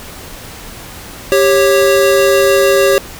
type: tone pair together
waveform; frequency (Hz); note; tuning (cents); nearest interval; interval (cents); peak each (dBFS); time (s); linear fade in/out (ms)
square; 393.8 / 550; G4 / C#5; +8 / -14; tritone; 578; -11; 1.32-2.98; 0
effects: pink hiss -31 dBFS RMS until 3.19 s